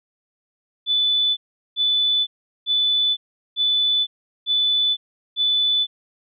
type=tone bursts; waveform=sine; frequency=3488 Hz; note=A7; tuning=16 cents flat; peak=-16 dBFS; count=6; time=0.86-5.87 s; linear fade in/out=50 ms; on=510 ms; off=390 ms; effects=none